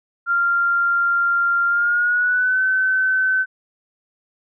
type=tone with pitch glide; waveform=sine; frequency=1390 to 1524.6 Hz; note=F6 to G6; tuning=-9 to -49 cents; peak=-15 dBFS; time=0.26-3.46 s; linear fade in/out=50 ms; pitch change=+160 cents; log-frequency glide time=1.67-2.62 s; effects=none